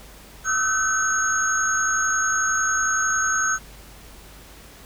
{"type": "tone cluster", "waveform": "sine", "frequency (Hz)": [1257, 1308, 1524, 6540], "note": ["D#6", "E6", "G6", "G#8"], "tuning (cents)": [17, -14, -49, -28], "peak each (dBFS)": [-31, -26, -22, -24], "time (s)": [0.44, 3.59], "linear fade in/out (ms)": 50, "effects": ["added 50 Hz sine -46 dBFS peak until 4.85 s", "pink hiss -46 dBFS RMS until 4.85 s"]}